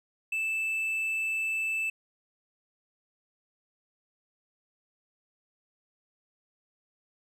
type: tone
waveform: triangle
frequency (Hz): 2637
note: E7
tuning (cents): 0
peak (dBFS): -26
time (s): 0.32-1.9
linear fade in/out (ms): 5
effects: none